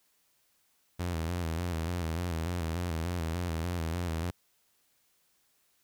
sawtooth tone with vibrato, 84.6 Hz, E2, 45 cents sharp, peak -27 dBFS, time 0.99-4.31 s, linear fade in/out 10 ms, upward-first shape square, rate 3.4 Hz, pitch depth 73 cents each way, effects white hiss -71 dBFS RMS until 5.83 s

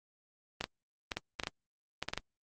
clicks, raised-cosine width 0.2 ms, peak -16 dBFS, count 11, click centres 0.61 / 0.641 / 1.118 / 1.17 / 1.398 / 1.435 / 1.471 / 2.026 / 2.086 / 2.135 / 2.176 s, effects Opus 32 kbps

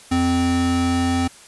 square tone pair together, 86.6 / 259.5 Hz, F2 / C4, -14 / -14 cents, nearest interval octave + perfect fifth, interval 1900 cents, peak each -24 / -19 dBFS, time 0.11-1.28 s, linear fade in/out 10 ms, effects white hiss -45 dBFS RMS until 1.47 s + resampled to 24000 Hz

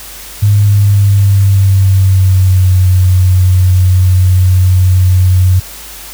sine tone with pitch glide, 102.7 to 92.03 Hz, G#2 to F#2, -19 to -9 cents, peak -4 dBFS, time 0.42-5.6 s, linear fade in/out 10 ms, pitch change -190 cents, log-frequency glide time 0.57-2.79 s, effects added 50 Hz sine -35 dBFS peak until 6.13 s + white hiss -29 dBFS RMS until 6.13 s

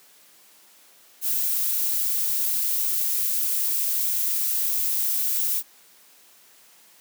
violet noise, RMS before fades -24 dBFS, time 1.21-5.63 s, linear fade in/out 50 ms, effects white hiss -54 dBFS RMS until 7 s + high-pass 200 Hz 12 dB/octave

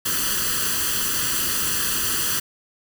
white noise with comb filter, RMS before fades -23 dBFS, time 0.05-2.4 s, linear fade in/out 10 ms, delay 0.66 ms, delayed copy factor +0.8, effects none

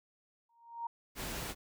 sine tone with exponential growth, 932.3 Hz, A#5, in tune, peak -33 dBFS, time 0.49-0.87 s, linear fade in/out 5 ms, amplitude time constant 82 ms
pink noise, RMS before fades -40 dBFS, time 1.15-1.55 s, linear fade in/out 50 ms
effects none

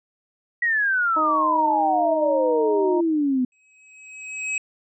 sine exponential sweep, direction down, 1933 to 246.9 Hz, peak -18 dBFS, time 0.62-3.45 s, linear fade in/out 5 ms
harmonic tone, 311.1 Hz, D#4, in tune, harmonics 1 / 2 / 3, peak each -27 / -27 / -27 dBFS, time 1.16-3.01 s, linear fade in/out 10 ms
square tone with exponential growth, 2549 Hz, D#7, 41 cents sharp, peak -22 dBFS, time 3.52-4.58 s, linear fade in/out 2 ms, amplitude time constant 230 ms
effects resampled to 24000 Hz

